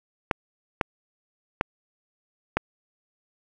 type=clicks; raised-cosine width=0.5 ms; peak=-6 dBFS; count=4; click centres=0.312 / 0.812 / 1.611 / 2.57 s; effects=none